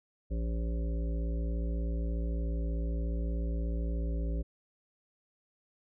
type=harmonic tone with a mistuned harmonic; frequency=56.7 Hz; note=A#1; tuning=47 cents flat; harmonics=1 / 3 / 5 / 7 / 9 / 10; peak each=-30 / -40 / -44 / -47 / -49 / -50 dBFS; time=0.3-4.43 s; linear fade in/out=20 ms; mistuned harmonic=1; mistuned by=+19 cents; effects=none